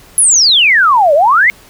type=exponential two-way sweep; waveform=sine; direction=down then up; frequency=11175 to 554.4 to 2207 Hz; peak=-5 dBFS; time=0.18-1.5 s; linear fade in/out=0 ms; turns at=1.14 s; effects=pink hiss -41 dBFS RMS until 1.69 s